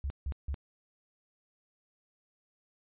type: tone bursts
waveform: sine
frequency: 69.2 Hz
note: C#2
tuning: 2 cents flat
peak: -31 dBFS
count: 3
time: 0.04-0.543 s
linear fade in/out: 0 ms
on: 61 ms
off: 160 ms
effects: resampled to 8000 Hz